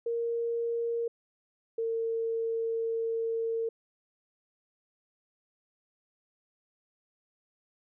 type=tone pair in turn; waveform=sine; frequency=466.2 / 455 Hz; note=A#4 / A#4; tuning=0 / -42 cents; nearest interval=unison; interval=42 cents; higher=first; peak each=-28 dBFS; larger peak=neither; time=0.06-1.08 / 1.78-3.69 s; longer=second; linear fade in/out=5 ms; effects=none